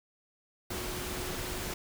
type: tone in noise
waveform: sine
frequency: 363.8 Hz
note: F#4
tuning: 29 cents flat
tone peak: -43 dBFS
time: 0.7-1.74 s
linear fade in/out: 5 ms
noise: pink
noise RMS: -37 dBFS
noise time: 0.7-1.74 s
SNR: -9 dB
effects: none